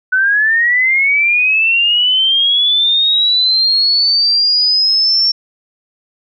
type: linear sweep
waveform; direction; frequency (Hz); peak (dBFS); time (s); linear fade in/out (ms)
sine; up; 1491 to 5470; -9; 0.12-5.32; 10
effects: none